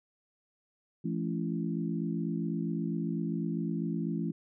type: harmonic tone with a mistuned harmonic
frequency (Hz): 56.1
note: A1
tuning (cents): +34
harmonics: 3 / 4 / 5 / 6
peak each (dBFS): -33 / -35 / -37 / -39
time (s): 1.04-4.32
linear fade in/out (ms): 10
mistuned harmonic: 4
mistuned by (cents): -65
effects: none